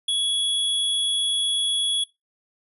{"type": "tone", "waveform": "square", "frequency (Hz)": 3363, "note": "G#7", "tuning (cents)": 21, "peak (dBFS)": -21, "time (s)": [0.08, 2.04], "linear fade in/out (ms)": 5, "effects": ["noise-tail reverb RT60 0.2 s tail -22 dB re dry", "resampled to 32000 Hz"]}